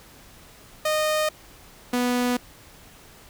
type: tone pair in turn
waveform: sawtooth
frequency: 616 / 246.2 Hz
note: D#5 / B3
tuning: -17 / -5 cents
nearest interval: octave + major third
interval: 1588 cents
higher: first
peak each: -17 dBFS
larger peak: neither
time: 0.85-1.29 / 1.93-2.37 s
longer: neither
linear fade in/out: 5 ms
effects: pink hiss -49 dBFS RMS until 3.29 s